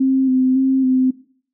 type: tone with vibrato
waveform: sine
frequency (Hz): 261.6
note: C4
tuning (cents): 0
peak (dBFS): -12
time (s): 0-1.11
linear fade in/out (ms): 10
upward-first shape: square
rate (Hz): 1.8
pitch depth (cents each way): 22
effects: noise-tail reverb RT60 0.5 s tail -18 dB re dry